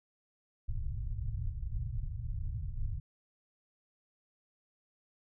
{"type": "low-pass noise", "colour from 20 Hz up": "pink", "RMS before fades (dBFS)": -36, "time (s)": [0.68, 3], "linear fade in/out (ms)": 10, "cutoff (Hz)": 130, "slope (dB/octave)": 48, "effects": []}